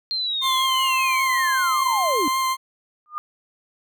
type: linear sweep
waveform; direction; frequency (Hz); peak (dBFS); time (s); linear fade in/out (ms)
sine; down; 4209 to 261.6; -22; 0.11-2.28; 0
type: tone with vibrato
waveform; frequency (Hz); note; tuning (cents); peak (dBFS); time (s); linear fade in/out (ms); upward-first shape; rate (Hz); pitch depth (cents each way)
40% pulse; 1050; C6; +6; -19; 0.41-2.57; 50; triangle; 5.2; 16
type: tone with exponential growth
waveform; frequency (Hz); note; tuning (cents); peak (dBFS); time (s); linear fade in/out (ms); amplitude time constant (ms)
sine; 1215; D#6; -42; -21; 3.06-3.18; 0; 25
effects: none